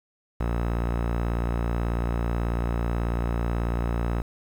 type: tone with low-pass filter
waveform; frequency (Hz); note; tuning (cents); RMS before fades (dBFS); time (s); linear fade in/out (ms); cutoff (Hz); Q
sawtooth; 58.27; A#1; 0; -26; 0.4-4.22; 5; 1500; 1
effects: 8-bit